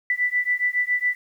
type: beating tone pair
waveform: sine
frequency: 1975.5 / 1982.7 Hz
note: B6 / B6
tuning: 0 / +6 cents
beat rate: 7.2 Hz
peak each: -23 dBFS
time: 0.1-1.15 s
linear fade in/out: 2 ms
effects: 9-bit